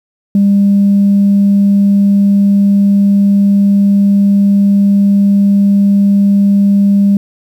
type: tone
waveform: sine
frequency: 200 Hz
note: G3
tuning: 35 cents sharp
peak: -4 dBFS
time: 0.35-7.17 s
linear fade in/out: 2 ms
effects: tanh soft clip ceiling -2 dBFS + 7-bit